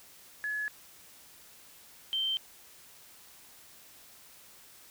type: tone pair in turn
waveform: sine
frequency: 1700 / 3123 Hz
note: G#6 / G7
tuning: +40 / -7 cents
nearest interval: major seventh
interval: 1053 cents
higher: second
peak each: -31 / -28 dBFS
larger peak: second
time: 0.44-0.68 / 2.13-2.37 s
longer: neither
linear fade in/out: 0 ms
effects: white hiss -55 dBFS RMS until 4.9 s